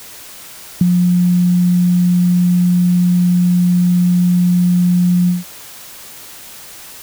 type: tone with ADSR envelope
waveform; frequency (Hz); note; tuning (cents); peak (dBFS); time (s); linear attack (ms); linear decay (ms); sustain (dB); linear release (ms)
sine; 177.8; F3; +31; -4; 0.81-5.44; 3; 18; -5; 160
effects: white hiss -35 dBFS RMS until 7.02 s